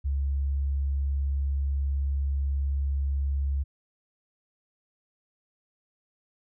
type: tone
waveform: sine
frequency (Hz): 69.3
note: C#2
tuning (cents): 0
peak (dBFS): -24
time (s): 0.04-3.64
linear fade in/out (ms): 20
effects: none